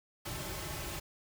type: noise with comb filter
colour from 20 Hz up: pink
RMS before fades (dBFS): -40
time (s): 0.25-1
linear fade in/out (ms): 10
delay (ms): 4.2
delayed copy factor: -0.8
effects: none